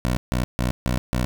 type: tone bursts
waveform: 15% pulse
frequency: 61.74 Hz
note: B1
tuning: in tune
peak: -14 dBFS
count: 5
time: 0.05-1.25 s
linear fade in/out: 0 ms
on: 120 ms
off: 150 ms
effects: none